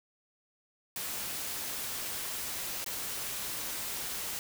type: noise with dropouts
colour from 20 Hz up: white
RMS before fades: -37 dBFS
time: 0.96-4.39 s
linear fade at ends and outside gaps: 1 ms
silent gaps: 2.844-2.862 s
effects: none